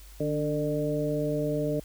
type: harmonic tone with a mistuned harmonic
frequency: 150 Hz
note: D3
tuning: 37 cents sharp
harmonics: 1 / 2 / 3 / 4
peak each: -31 / -31 / -31 / -31 dBFS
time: 0.2-1.8 s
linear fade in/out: 5 ms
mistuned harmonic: 2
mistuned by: -52 cents
effects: added 50 Hz sine -46 dBFS peak until 1.84 s + white hiss -54 dBFS RMS until 1.84 s